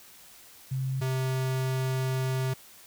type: tone pair in turn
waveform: sine / square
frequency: 132.3 / 130.7 Hz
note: C3 / C3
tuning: +20 / -1 cents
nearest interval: unison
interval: 21 cents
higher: first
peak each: -27 dBFS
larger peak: neither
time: 0.71-1.01 / 1.01-2.54 s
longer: second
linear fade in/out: 10 ms
effects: white hiss -52 dBFS RMS until 2.86 s